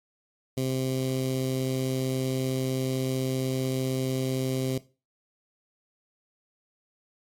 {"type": "tone with notch filter", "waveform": "15% pulse", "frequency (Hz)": 130.81, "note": "C3", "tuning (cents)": 0, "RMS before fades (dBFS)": -28, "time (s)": [0.57, 4.78], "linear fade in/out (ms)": 5, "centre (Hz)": 1400, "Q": 0.53, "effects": ["noise-tail reverb RT60 0.3 s tail -17 dB re dry", "AAC 64 kbps"]}